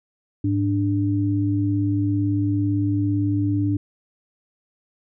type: tone pair together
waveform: sine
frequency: 104.02 / 294.2 Hz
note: G#2 / D4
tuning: +3 / +3 cents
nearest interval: octave + tritone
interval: 1800 cents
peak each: -21 dBFS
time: 0.44-3.77 s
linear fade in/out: 5 ms
effects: none